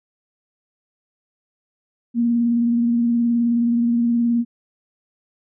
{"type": "tone with vibrato", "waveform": "sine", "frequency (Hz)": 235.8, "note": "A#3", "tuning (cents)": 20, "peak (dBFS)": -15, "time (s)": [2.14, 4.45], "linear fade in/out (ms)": 50, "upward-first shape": "triangle", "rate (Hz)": 19, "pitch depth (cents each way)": 31, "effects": []}